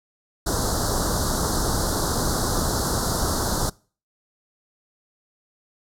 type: band-stop noise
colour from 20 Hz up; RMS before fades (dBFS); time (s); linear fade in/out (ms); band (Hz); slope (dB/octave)
pink; -23; 0.46-3.7; 10; 1500 to 4000; 48
effects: noise-tail reverb RT60 0.4 s tail -24 dB re dry + low-pass 12000 Hz 12 dB/octave